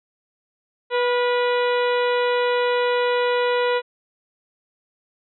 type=harmonic tone with a mistuned harmonic; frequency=490 Hz; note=B4; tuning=14 cents flat; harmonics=1 / 2 / 3 / 4 / 5 / 6 / 7 / 8; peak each=-19 / -25 / -29 / -31 / -33 / -35 / -36 / -37 dBFS; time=0.9-3.82 s; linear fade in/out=50 ms; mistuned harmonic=3; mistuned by=-36 cents; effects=none